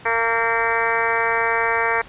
harmonic tone with a mistuned harmonic, 229.4 Hz, A#3, 28 cents flat, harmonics 2 / 3 / 4 / 5 / 6 / 7 / 8 / 9 / 10, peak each -25 / -28 / -24 / -27 / -28 / -26 / -24 / -28 / -28 dBFS, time 0.05-2.02 s, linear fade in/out 10 ms, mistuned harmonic 7, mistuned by -20 cents, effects pink hiss -43 dBFS RMS until 2.08 s + resampled to 8000 Hz

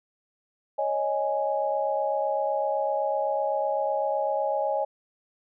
sine chord, C# suspended second, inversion none, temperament equal, 554.4 / 622.3 / 830.6 Hz, C#5 / D#5 / G#5, 0 / 0 / 0 cents, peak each -28 dBFS, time 0.78-4.85 s, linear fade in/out 10 ms, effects none

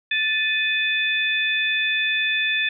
sine tone cluster, 1756 / 2506 / 3506 Hz, A6 / D#7 / A7, -4 / +12 / -7 cents, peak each -23 / -23 / -25 dBFS, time 0.11-2.69 s, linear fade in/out 5 ms, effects none

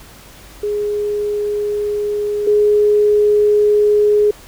sine tone pair in turn, 415.3 / 417.5 Hz, G#4 / G#4, 0 / +9 cents, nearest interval unison, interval 9 cents, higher second, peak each -16 / -9 dBFS, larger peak second, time 0.63-2.47 / 2.47-4.31 s, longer neither, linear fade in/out 5 ms, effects added 50 Hz sine -44 dBFS peak until 4.47 s + pink hiss -41 dBFS RMS until 4.47 s

